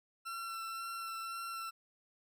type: tone with vibrato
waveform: 40% pulse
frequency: 1351 Hz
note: E6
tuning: 42 cents sharp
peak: -39 dBFS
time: 0.25-1.71 s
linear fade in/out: 20 ms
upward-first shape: sine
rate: 1.9 Hz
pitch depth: 13 cents each way
effects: none